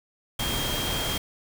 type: tone in noise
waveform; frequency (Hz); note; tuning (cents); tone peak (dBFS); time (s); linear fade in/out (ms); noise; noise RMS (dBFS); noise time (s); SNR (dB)
sine; 3220; G7; +46; -31; 0.39-1.18; 5; pink; -29; 0.39-1.18; -5
effects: none